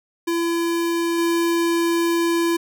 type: tone with level steps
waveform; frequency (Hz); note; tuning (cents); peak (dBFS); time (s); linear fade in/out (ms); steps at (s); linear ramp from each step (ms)
square; 337.7; E4; +42; -20 / -18; 0.27-2.57; 10; 1.18; 5
effects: none